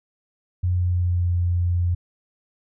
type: tone with pitch glide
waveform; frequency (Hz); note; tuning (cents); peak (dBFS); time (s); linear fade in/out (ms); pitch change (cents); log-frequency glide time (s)
sine; 89.7 to 87.8; F2 to F2; +47 to +10; -18; 0.63-1.95; 10; -37; 0.73-1.32
effects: none